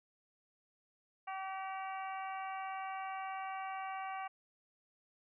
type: harmonic tone with a mistuned harmonic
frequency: 383.1 Hz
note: G4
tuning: 40 cents flat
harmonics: 2 / 3 / 4 / 5 / 6 / 7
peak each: -41 / -45 / -52 / -53 / -51 / -55 dBFS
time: 1.27-4.28 s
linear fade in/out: 10 ms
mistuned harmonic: 7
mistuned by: +55 cents
effects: none